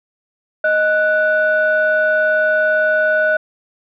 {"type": "tone pair together", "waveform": "sine", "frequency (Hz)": [622.3, 1480.1], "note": ["D#5", "F#6"], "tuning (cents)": [0, 0], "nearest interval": "octave + minor third", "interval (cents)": 1500, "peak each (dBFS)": -14, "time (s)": [0.64, 3.37], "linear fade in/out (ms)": 5, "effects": ["tanh soft clip ceiling -6 dBFS"]}